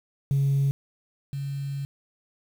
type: tone pair in turn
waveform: sine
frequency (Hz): 138.59 / 139.35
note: C#3 / C#3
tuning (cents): 0 / +9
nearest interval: unison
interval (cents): 9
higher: second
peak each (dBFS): -18 / -28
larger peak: first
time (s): 0.31-0.71 / 1.33-1.85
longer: second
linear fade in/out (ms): 0
effects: tanh soft clip ceiling -17 dBFS + 8-bit